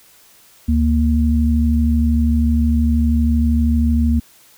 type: tone pair together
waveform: sine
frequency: 73.42 / 233.1 Hz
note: D2 / A#3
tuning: 0 / 0 cents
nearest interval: octave + minor sixth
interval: 2000 cents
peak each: -14 / -16 dBFS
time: 0.68-4.2 s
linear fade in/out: 10 ms
effects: white hiss -49 dBFS RMS until 4.57 s